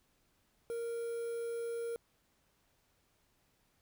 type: tone with quantisation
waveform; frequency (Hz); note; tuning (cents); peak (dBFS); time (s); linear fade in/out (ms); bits
triangle; 466.2; A#4; 0; -34; 0.7-1.96; 0; 9
effects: pink hiss -74 dBFS RMS until 3.81 s